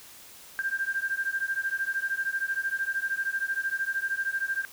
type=beating tone pair; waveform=sine; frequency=1580 / 1593 Hz; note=G6 / G6; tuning=+13 / +27 cents; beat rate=13 Hz; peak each=-30 dBFS; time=0.59-4.65 s; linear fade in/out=0 ms; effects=white hiss -49 dBFS RMS until 4.72 s